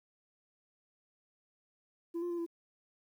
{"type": "tone with pitch steps", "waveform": "sine", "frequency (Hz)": [337.7, 350, 344.4, 337.2], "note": ["E4", "F4", "F4", "E4"], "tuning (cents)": [42, 4, -24, 39], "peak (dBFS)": -31, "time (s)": [2.14, 2.464], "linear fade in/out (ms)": 20, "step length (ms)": 81, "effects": ["tanh soft clip ceiling -33 dBFS", "11-bit"]}